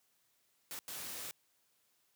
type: noise bursts at uneven times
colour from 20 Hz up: white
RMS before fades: -44 dBFS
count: 2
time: 0.71-0.79 / 0.88-1.31 s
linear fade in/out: 0 ms
effects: white hiss -75 dBFS RMS until 2.15 s + high-pass 80 Hz 12 dB/octave